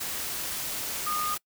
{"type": "tone in noise", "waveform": "sine", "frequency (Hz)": 1225, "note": "D#6", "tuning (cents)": -27, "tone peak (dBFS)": -28, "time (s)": [1.06, 1.35], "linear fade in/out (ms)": 10, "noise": "white", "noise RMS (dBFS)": -33, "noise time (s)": [0, 1.38], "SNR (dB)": 2, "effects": ["noise-tail reverb RT60 0.1 s tail -25 dB re dry"]}